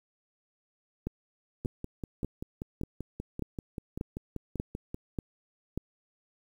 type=two click trains; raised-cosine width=3 ms; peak=-19 / -23 dBFS; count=9 / 18; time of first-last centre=1.07-5.776 / 1.65-4.945 s; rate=1.7 / 5.16 Hz; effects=9-bit